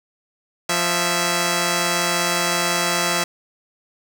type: tone pair together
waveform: 5% pulse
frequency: 174.61 / 659.2 Hz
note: F3 / E5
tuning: 0 / 0 cents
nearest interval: octave + major seventh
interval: 2300 cents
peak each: -10 dBFS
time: 0.69-3.24 s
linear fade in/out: 5 ms
effects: none